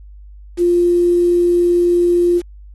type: tone with quantisation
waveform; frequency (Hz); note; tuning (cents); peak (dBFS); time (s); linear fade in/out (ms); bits
sine; 349.2; F4; 0; -10; 0.57-2.42; 50; 6
effects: added 50 Hz sine -35 dBFS peak until 2.74 s + AAC 32 kbps